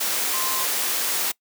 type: tone in noise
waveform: sine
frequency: 1046.5 Hz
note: C6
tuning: in tune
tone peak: -30 dBFS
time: 0.33-0.65 s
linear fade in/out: 10 ms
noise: white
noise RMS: -24 dBFS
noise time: 0-1.32 s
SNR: -9 dB
effects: noise-tail reverb RT60 0.1 s tail -23 dB re dry + high-pass 300 Hz 12 dB/octave